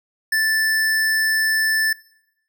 square tone, 1760 Hz, A6, in tune, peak -17 dBFS, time 0.32-1.93 s, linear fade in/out 5 ms, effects noise-tail reverb RT60 0.9 s tail -24 dB re dry

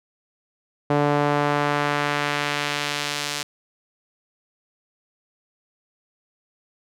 sawtooth tone with band-pass filter sweep, 145.8 Hz, D3, 12 cents flat, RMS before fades -23 dBFS, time 0.9-3.43 s, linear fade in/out 5 ms, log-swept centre 600 to 5300 Hz, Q 0.81, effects none

